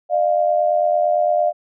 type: tone pair together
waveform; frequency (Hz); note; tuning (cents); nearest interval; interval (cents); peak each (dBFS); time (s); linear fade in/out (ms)
sine; 608.1 / 697; D#5 / F5; -40 / -4; major second; 236; -17; 0.09-1.53; 50
effects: none